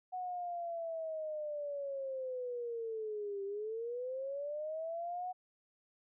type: linear two-way sweep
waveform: sine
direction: down then up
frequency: 740 to 392 to 740 Hz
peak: -37 dBFS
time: 0.12-5.33 s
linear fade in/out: 20 ms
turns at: 3.44 s
effects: none